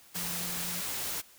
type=tone in noise; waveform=sine; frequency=174.61 Hz; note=F3; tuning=in tune; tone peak=-42 dBFS; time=0.15-0.82 s; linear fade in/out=20 ms; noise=white; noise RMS=-35 dBFS; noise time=0.14-1.22 s; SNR=-10 dB; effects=white hiss -57 dBFS RMS until 1.38 s